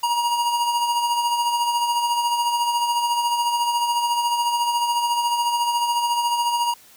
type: tone with tremolo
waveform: square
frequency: 950 Hz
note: A#5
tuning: 33 cents sharp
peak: -18 dBFS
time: 0.03-6.74 s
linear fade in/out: 5 ms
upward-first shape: sine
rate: 14 Hz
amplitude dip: 45%
effects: white hiss -50 dBFS RMS until 6.96 s